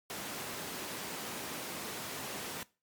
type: high-pass noise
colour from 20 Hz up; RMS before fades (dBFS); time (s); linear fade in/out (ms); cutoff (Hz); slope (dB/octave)
pink; -41; 0.1-2.63; 0; 190; 12
effects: noise-tail reverb RT60 0.3 s tail -20 dB re dry + MP3 96 kbps